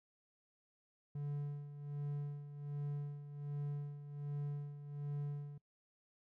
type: tone with tremolo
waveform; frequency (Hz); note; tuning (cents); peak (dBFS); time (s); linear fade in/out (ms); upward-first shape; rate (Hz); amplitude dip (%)
triangle; 144.7; D3; -25; -35; 1.15-5.58; 5; sine; 1.3; 70
effects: noise-tail reverb RT60 0.1 s tail -24 dB re dry